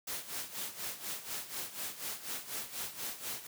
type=noise with tremolo; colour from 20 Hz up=white; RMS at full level=-38 dBFS; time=0.07-3.47 s; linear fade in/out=5 ms; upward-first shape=sine; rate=4.1 Hz; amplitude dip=75%; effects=high-pass 100 Hz 12 dB/octave